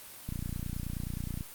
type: click train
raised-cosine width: 5 ms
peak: -23 dBFS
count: 34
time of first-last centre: 0.29-1.409 s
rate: 29.5 Hz
effects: white hiss -48 dBFS RMS until 1.54 s + Opus 32 kbps